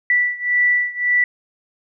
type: beating tone pair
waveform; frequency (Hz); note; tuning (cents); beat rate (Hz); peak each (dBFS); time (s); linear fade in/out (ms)
sine; 1964 / 1965.8; B6 / B6; -10 / -9; 1.8; -17 / -19; 0.1-1.24; 2
effects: none